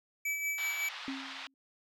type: tone with tremolo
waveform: square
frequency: 2300 Hz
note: D7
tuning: 37 cents flat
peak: -31 dBFS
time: 0.25-0.89 s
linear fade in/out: 5 ms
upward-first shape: sine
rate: 5.4 Hz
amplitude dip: 45%
type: band-pass noise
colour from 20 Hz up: white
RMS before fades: -44 dBFS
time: 0.58-1.47 s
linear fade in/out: 0 ms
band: 800 to 3900 Hz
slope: 24 dB/octave
type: tone with exponential decay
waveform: sine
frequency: 269.4 Hz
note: C#4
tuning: 49 cents flat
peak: -33 dBFS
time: 1.08-1.54 s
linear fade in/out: 1 ms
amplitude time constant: 100 ms
effects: none